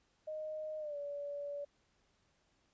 sine tone with pitch glide, 619 to 574.2 Hz, D#5 to D5, -9 to -39 cents, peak -39 dBFS, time 0.27-1.65 s, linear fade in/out 10 ms, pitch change -130 cents, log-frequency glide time 0.79-0.97 s, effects pink hiss -75 dBFS RMS until 2.73 s + resampled to 16000 Hz

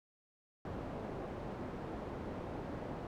white low-pass noise, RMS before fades -43 dBFS, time 0.65-3.07 s, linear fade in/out 2 ms, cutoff 560 Hz, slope 12 dB/octave, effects none

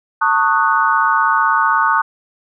sine chord, D# half-diminished seventh, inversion second, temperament equal with one note detuned, 896.9 / 1108.7 / 1244.5 / 1480 Hz, A5 / C#6 / D#6 / F#6, +33 / 0 / 0 / 0 cents, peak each -17 dBFS, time 0.21-2.02 s, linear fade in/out 10 ms, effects none

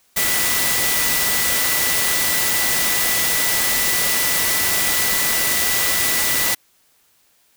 sine tone in noise, 1975.5 Hz, B6, in tune, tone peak -25 dBFS, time 0.16-6.55 s, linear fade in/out 10 ms, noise white, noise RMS -19 dBFS, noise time 0.16-6.55 s, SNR -9 dB, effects white hiss -59 dBFS RMS until 7.56 s

